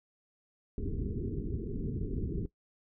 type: low-pass noise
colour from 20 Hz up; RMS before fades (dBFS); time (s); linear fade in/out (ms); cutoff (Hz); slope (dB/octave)
pink; -35; 0.78-2.46; 2; 440; 96
effects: noise-tail reverb RT60 0.1 s tail -17 dB re dry